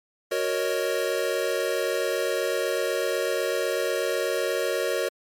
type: chord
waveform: square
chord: D# minor seventh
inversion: first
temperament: equal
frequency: 370 / 466.2 / 554.4 / 622.3 Hz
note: F#4 / A#4 / C#5 / D#5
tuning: 0 / 0 / 0 / 0 cents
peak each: -31 / -29 / -29 / -32 dBFS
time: 0.31-5.09 s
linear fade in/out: 10 ms
effects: MP3 64 kbps